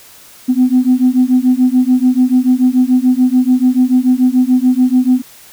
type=beating tone pair; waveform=sine; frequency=250 / 256.9 Hz; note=B3 / C4; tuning=+21 / -32 cents; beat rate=6.9 Hz; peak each=-10 dBFS; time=0.48-5.22 s; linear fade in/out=20 ms; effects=tanh soft clip ceiling -2 dBFS + white hiss -40 dBFS RMS until 5.52 s